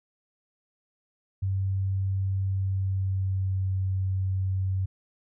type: tone with pitch glide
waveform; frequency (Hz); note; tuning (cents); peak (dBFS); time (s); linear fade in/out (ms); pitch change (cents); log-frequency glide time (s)
sine; 96.3 to 94.86; G2 to F#2; -30 to +44; -24; 1.42-4.86; 10; -26; 2.45-3.74
effects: none